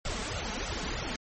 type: noise with flanger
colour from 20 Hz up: pink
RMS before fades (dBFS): -34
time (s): 0.05-1.16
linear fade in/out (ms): 2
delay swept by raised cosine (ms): 1.4 to 4.7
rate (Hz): 3.2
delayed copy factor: +0.8
effects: MP3 32 kbps